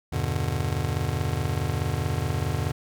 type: chord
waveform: square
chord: E minor seventh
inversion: none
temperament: just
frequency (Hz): 82.41 / 98.89 / 123.61 / 148.33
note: E2 / G2 / B2 / D3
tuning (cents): 0 / +16 / +2 / +18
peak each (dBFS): -31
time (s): 0.12-2.72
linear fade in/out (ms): 10
effects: none